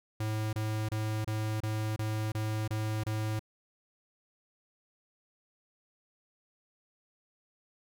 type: tone bursts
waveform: square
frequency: 108.4 Hz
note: A2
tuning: 25 cents flat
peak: -31 dBFS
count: 9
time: 0.2-3.394 s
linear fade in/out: 5 ms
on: 330 ms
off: 28 ms
effects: none